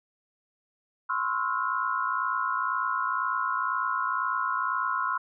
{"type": "tone cluster", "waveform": "sine", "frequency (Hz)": [1024, 1086, 1316, 1424], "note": ["C6", "C#6", "E6", "F6"], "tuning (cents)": [-38, -36, -3, 33], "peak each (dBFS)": -31, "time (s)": [1.09, 5.18], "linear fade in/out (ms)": 10, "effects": []}